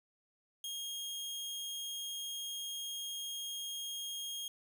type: tone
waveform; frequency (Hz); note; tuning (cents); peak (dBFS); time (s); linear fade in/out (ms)
sawtooth; 3249; G#7; -39; -36; 0.64-4.48; 2
effects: none